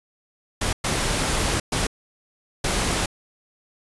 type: noise bursts at uneven times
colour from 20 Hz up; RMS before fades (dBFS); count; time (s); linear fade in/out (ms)
pink; -23; 4; 0.61-0.73 / 0.84-1.6 / 1.72-1.87 / 2.64-3.06; 5
effects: resampled to 24000 Hz